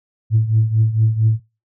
sine tone with tremolo, 110.6 Hz, A2, 9 cents sharp, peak -8 dBFS, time 0.3-1.4 s, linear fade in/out 50 ms, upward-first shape triangle, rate 4.4 Hz, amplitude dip 80%, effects noise-tail reverb RT60 0.3 s tail -25 dB re dry + tanh soft clip ceiling -6 dBFS

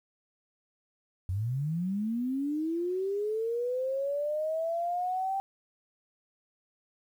sine linear sweep, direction up, 87.31 to 785 Hz, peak -28 dBFS, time 1.29-5.4 s, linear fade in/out 0 ms, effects 10-bit

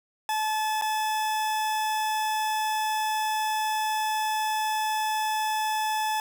40% pulse tone with dropouts, 864 Hz, A5, 32 cents flat, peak -24 dBFS, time 0.29-6.2 s, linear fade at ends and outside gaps 1 ms, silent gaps 0.813-0.821 s, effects none

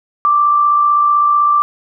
sine tone with amplitude modulation, 1174.7 Hz, D6, in tune, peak -7 dBFS, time 0.25-1.62 s, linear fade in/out 0 ms, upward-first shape sine, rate 55.8 Hz, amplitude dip 35%, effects none

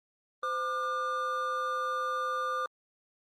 triangle tone cluster, 514 / 1198 / 1439 Hz, C5 / D6 / F#6, -31 / +34 / -49 cents, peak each -35 / -29 / -37 dBFS, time 0.43-2.66 s, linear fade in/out 2 ms, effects Opus 32 kbps

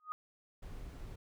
sine tone with exponential growth, 1244.5 Hz, D#6, in tune, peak -33 dBFS, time 0-0.12 s, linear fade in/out 0 ms, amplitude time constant 24 ms
brown noise, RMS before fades -46 dBFS, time 0.62-1.16 s, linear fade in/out 10 ms
effects none

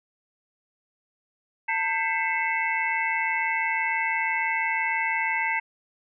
sine tone cluster, 899 / 1585 / 2014 / 2180 / 2644 Hz, A5 / G6 / B6 / C#7 / E7, +37 / +19 / +33 / -29 / +5 cents, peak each -28 / -33 / -28 / -29 / -33 dBFS, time 1.68-5.6 s, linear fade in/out 10 ms, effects none

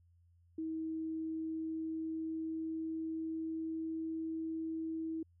sine tone with pitch glide, 320.1 to 322.7 Hz, D#4 to E4, +49 to -37 cents, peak -36 dBFS, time 0.58-5.23 s, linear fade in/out 5 ms, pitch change +14 cents, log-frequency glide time 1.3-4.18 s, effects added 86 Hz sine -64 dBFS peak until 5.4 s

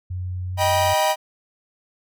sine tone with pitch glide, 91 to 92.8 Hz, F#2 to F#2, -28 to +6 cents, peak -25 dBFS, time 0.1-0.94 s, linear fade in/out 10 ms, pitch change +34 cents, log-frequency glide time 0.48-0.56 s
45% pulse chord, Eb augmented, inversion none, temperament equal with one note detuned, 622.3 / 784 / 969.7 Hz, Eb5 / G5 / B5, 0 / 0 / -32 cents, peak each -21 / -22 / -22 dBFS, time 0.57-1.16 s, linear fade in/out 50 ms
effects none

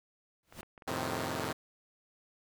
pink noise with exponential growth, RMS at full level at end -42 dBFS, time 0.43-0.61 s, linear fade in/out 1 ms, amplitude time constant 37 ms
clicks, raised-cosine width 0.5 ms, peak -36 dBFS, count 8, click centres 0.525 / 0.594 / 0.631 / 0.778 / 0.822 / 0.958 / 1.172 / 1.206 s
5% pulse chord, F dominant seventh, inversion none, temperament equal, 87.31 / 110 / 130.81 / 155.56 Hz, F2 / A2 / C3 / Eb3, 0 / 0 / 0 / 0 cents, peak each -28 dBFS, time 0.87-1.53 s, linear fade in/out 10 ms
effects none

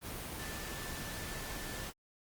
sine tone in noise, 1760 Hz, A6, in tune, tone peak -50 dBFS, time 0.36-1.89 s, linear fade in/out 50 ms, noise pink, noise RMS -42 dBFS, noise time 0.01-1.93 s, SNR -11 dB, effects Opus 32 kbps

